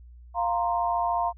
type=chord; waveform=sine; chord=F suspended fourth; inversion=none; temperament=equal; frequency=698.5 / 932.3 / 1046.5 Hz; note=F5 / Bb5 / C6; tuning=0 / 0 / 0 cents; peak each=-26 / -27 / -30 dBFS; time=0.34-1.33 s; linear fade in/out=50 ms; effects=added 60 Hz sine -45 dBFS peak until 1.37 s